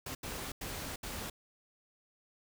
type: noise bursts at uneven times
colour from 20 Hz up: pink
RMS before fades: -41 dBFS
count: 4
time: 0.06-0.15 / 0.23-0.52 / 0.61-0.96 / 1.03-1.3 s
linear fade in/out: 5 ms
effects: none